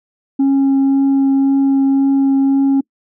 sine tone with vibrato, 272.9 Hz, C#4, 27 cents flat, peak -7 dBFS, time 0.39-2.81 s, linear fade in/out 10 ms, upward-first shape triangle, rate 1.9 Hz, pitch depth 9 cents each way, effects noise-tail reverb RT60 0.1 s tail -25 dB re dry + tanh soft clip ceiling -9 dBFS

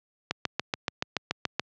click train, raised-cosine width 0.2 ms, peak -8 dBFS, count 10, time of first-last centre 0.31-1.596 s, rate 7 Hz, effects high-pass 100 Hz 12 dB/octave + low-pass 5000 Hz 12 dB/octave

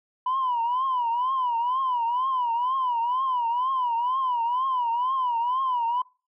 sine tone with vibrato, 992 Hz, B5, 7 cents sharp, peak -21 dBFS, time 0.26-6.02 s, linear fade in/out 5 ms, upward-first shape triangle, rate 2.1 Hz, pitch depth 150 cents each way, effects noise-tail reverb RT60 0.3 s tail -22 dB re dry + tanh soft clip ceiling -19 dBFS

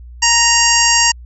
harmonic tone with a mistuned harmonic, 932.3 Hz, A#5, in tune, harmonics 1 / 2 / 3 / 5 / 6 / 7 / 8, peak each -17 / -17 / -17 / -17 / -17 / -17 / -17 dBFS, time 0.22-1.12 s, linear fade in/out 10 ms, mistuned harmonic 7, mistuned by +26 cents, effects added 60 Hz sine -32 dBFS peak until 1.25 s

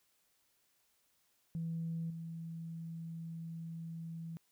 sine tone with level steps, 164.81 Hz, E3, in tune, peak -35 / -41 dBFS, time 1.55-4.37 s, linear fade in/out 0 ms, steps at 2.1 s, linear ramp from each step 5 ms, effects tanh soft clip ceiling -31 dBFS + white hiss -75 dBFS RMS until 4.51 s

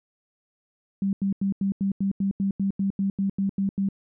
sine tone bursts, 196 Hz, G3, in tune, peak -21 dBFS, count 15, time 1.02-3.888 s, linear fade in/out 2 ms, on 110 ms, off 87 ms, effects none

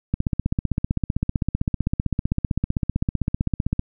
click train, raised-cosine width 5 ms, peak -8 dBFS, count 58, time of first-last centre 0.14-3.794 s, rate 15.6 Hz, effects none

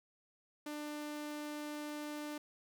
sawtooth tone, 297.7 Hz, D4, 24 cents sharp, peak -37 dBFS, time 0.66-2.38 s, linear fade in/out 5 ms, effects none

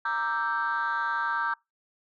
sine chord, E half-diminished seventh, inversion second, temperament equal with one note detuned, 932.3 / 1174.7 / 1324.6 / 1568 Hz, Bb5 / D6 / E6 / G6, 0 / 0 / +8 / 0 cents, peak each -30 / -31 / -32 / -28 dBFS, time 0.05-1.54 s, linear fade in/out 5 ms, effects noise-tail reverb RT60 0.2 s tail -25 dB re dry + tanh soft clip ceiling -20 dBFS

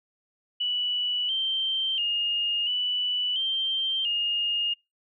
sine tone with pitch steps, 2954 / 3133 / 2841 / 2968 / 3146 / 2841 Hz, F#7 / G7 / F7 / F#7 / G7 / F7, -3 / -2 / +29 / +5 / +6 / +29 cents, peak -24 dBFS, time 0.6-4.74 s, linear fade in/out 10 ms, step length 690 ms, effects noise-tail reverb RT60 0.2 s tail -23 dB re dry

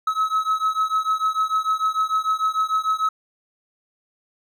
triangle beating tone pair, 1284 / 1290.7 Hz, E6 / E6, -46 / -37 cents, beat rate 6.7 Hz, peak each -20 / -21 dBFS, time 0.07-3.09 s, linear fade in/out 5 ms, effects none

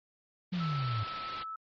white low-pass noise, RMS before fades -45 dBFS, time 0.52-1.44 s, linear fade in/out 20 ms, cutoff 4500 Hz, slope 48 dB/octave
sine exponential sweep, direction down, 186.6 to 103.83 Hz, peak -30 dBFS, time 0.52-1.04 s, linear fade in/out 10 ms
sine tone with pitch glide, 1317 to 1307.9 Hz, E6 to E6, -2 to -14 cents, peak -37 dBFS, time 0.6-1.56 s, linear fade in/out 5 ms, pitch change -12 cents, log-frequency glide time 0.9-1.13 s
effects MP3 32 kbps

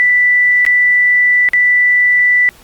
sine tone with dropouts, 1975.5 Hz, B6, in tune, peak -7 dBFS, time 0-2.49 s, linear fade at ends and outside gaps 0 ms, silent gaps 0.651-0.664 / 1.488-1.534 s, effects pink hiss -43 dBFS RMS until 2.63 s + Opus 48 kbps

